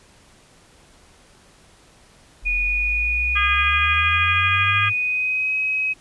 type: linear sweep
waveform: sine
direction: up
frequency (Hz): 40.53 to 103.8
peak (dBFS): -25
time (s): 2.42-4.94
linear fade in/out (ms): 50
type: tone with pitch glide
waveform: sine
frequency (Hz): 2462 to 2541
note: D#7 to D#7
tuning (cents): -19 to +36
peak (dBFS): -19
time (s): 2.45-5.94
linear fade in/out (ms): 20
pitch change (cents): +55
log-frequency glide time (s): 4.78-5.55
type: harmonic tone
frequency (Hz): 408.2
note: G#4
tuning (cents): -30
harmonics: 3 / 4 / 5 / 6 / 7 / 8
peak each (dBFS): -22 / -24 / -26 / -32 / -35 / -29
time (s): 3.35-4.9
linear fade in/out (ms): 20
effects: pink hiss -52 dBFS RMS until 6 s + resampled to 24000 Hz